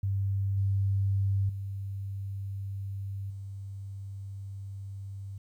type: tone with level steps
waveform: sine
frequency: 98.2 Hz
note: G2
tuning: 4 cents sharp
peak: -26 / -24 / -33 / -37 dBFS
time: 0.03-5.38 s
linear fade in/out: 5 ms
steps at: 0.57 / 1.49 / 3.3 s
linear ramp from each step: 5 ms
effects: 11-bit